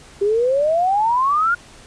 sine exponential sweep, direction up, 392 to 1445 Hz, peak -14 dBFS, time 0.21-1.55 s, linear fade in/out 10 ms, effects pink hiss -44 dBFS RMS until 1.86 s + resampled to 22050 Hz

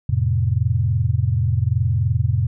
sine chord, F major, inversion none, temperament equal, 87.31 / 110 / 130.81 Hz, F2 / A2 / C3, 0 / 0 / 0 cents, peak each -21 / -19 / -21 dBFS, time 0.09-2.47 s, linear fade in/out 5 ms, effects none

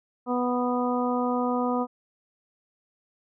harmonic tone, 246.9 Hz, B3, in tune, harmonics 1 / 2 / 3 / 4 / 5, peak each -26 / -29 / -31 / -32 / -33 dBFS, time 0.26-1.87 s, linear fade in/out 50 ms, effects none

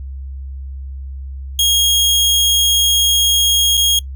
sawtooth tone with dropouts, 3268 Hz, G#7, 29 cents flat, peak -8 dBFS, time 1.59-3.99 s, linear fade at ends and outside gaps 2 ms, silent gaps 3.771-3.775 s, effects noise-tail reverb RT60 0.1 s tail -23 dB re dry + added 67 Hz sine -25 dBFS peak until 4.15 s

